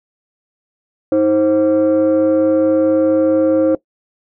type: tone pair together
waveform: sine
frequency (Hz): 316.5 / 529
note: D#4 / C5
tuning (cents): +30 / +19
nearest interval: major sixth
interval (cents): 889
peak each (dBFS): -11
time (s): 1.12-3.75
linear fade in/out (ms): 2
effects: noise-tail reverb RT60 0.1 s tail -19 dB re dry + tanh soft clip ceiling -7 dBFS